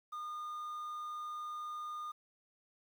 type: tone with quantisation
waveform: triangle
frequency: 1218 Hz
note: D#6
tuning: 37 cents flat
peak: -38 dBFS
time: 0.12-2.12 s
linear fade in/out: 10 ms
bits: 11
effects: none